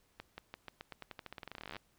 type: accelerating click train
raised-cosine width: 0.3 ms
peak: -28 dBFS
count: 28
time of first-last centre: 0.2-1.766 s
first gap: 180 ms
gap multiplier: 0.89
effects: pink hiss -72 dBFS RMS until 1.98 s